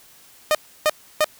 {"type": "tone bursts", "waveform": "sawtooth", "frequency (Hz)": 613, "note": "D#5", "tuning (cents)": -26, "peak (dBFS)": -11, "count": 3, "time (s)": [0.51, 1.244], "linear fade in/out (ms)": 0, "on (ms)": 38, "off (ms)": 310, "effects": ["white hiss -50 dBFS RMS until 1.39 s"]}